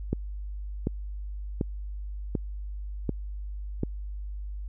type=click train; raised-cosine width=3 ms; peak=-13 dBFS; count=6; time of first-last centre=0.13-3.834 s; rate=1.35 Hz; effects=added 50 Hz sine -33 dBFS peak until 4.68 s